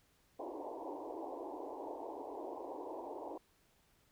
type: band-pass noise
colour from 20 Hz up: pink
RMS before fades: -45 dBFS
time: 0.39-3.38 s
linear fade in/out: 5 ms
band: 280 to 1000 Hz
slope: 96 dB/octave
effects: pink hiss -72 dBFS RMS until 4.11 s